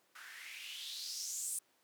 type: noise with band-pass filter sweep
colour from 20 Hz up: blue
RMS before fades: -44 dBFS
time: 0.15-1.59 s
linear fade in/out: 5 ms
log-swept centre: 1400 to 9200 Hz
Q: 4.5
effects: pink hiss -72 dBFS RMS until 1.83 s + high-pass 300 Hz 12 dB/octave

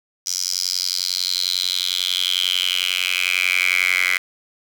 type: tone with high-pass filter sweep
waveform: 10% pulse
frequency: 91.1 Hz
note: F#2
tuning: 26 cents flat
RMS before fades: -21 dBFS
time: 0.26-4.18 s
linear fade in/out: 5 ms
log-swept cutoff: 5600 to 2000 Hz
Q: 6.6
effects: none

